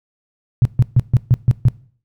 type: tone bursts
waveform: sine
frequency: 123.47 Hz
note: B2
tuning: in tune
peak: -7 dBFS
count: 7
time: 0.62-1.684 s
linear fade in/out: 0 ms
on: 32 ms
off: 140 ms
effects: noise-tail reverb RT60 0.5 s tail -21 dB re dry